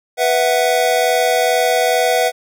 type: chord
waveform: square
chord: B suspended fourth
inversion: none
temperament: just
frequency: 493.9 / 658.5 / 740.8 Hz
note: B4 / E5 / F#5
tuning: 0 / -2 / +2 cents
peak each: -18 dBFS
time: 0.17-2.32 s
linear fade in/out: 50 ms
effects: none

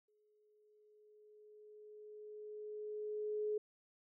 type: tone with exponential growth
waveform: sine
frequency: 423.3 Hz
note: G#4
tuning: 33 cents sharp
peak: -34 dBFS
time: 0.08-3.58 s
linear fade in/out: 5 ms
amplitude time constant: 760 ms
effects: none

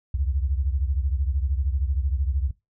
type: beating tone pair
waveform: sine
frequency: 65.41 / 78.41 Hz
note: C2 / D#2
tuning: 0 / +14 cents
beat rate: 13 Hz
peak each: -23 / -27 dBFS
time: 0.14-2.51 s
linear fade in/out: 5 ms
effects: noise-tail reverb RT60 0.2 s tail -19 dB re dry

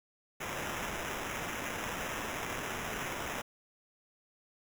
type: noise with sample-and-hold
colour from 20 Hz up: blue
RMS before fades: -38 dBFS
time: 0.4-3.42 s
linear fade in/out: 10 ms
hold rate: 4410 Hz
effects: none

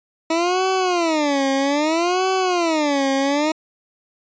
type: tone with vibrato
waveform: 20% pulse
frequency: 319.9 Hz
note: D#4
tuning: 48 cents sharp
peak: -12 dBFS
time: 0.3-3.52 s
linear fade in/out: 5 ms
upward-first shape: sine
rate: 0.62 Hz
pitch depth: 290 cents each way
effects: resampled to 16000 Hz

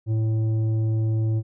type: tone with tanh clipping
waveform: sine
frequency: 110.5 Hz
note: A2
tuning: 8 cents sharp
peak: -21 dBFS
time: 0.06-1.43 s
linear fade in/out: 50 ms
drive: 8 dB
effects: none

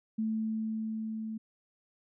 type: tone with level ramp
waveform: sine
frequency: 220 Hz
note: A3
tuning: in tune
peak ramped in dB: -28 to -35 dBFS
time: 0.18-1.38 s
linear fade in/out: 10 ms
effects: none

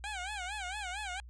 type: tone with vibrato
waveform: 15% pulse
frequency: 782 Hz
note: G5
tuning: 4 cents flat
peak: -31 dBFS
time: 0.04-1.2 s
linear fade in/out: 0 ms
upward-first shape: sine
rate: 4.4 Hz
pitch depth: 160 cents each way
effects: added 60 Hz sine -47 dBFS peak until 1.29 s + resampled to 22050 Hz

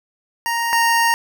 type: tone pair in turn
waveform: 25% pulse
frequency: 932.3 / 927.6 Hz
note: A#5 / A#5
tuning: 0 / -9 cents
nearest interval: unison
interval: 9 cents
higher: first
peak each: -15 / -10 dBFS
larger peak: second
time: 0.46-0.73 / 0.73-1.14 s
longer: second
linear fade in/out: 0 ms
effects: none

